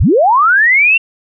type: linear sweep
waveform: sine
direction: up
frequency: 32.58 to 2759 Hz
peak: -6 dBFS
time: 0-0.98 s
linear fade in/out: 10 ms
effects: none